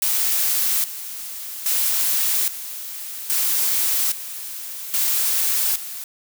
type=noise with tremolo; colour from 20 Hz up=blue; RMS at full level=-20 dBFS; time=0.02-6.04 s; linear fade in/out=2 ms; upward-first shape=square; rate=0.61 Hz; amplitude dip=75%; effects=none